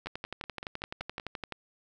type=two click trains; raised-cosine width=0.3 ms; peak=-23 / -20 dBFS; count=7 / 18; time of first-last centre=0.06-1.199 / 0.07-1.523 s; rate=5.27 / 11.7 Hz; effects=none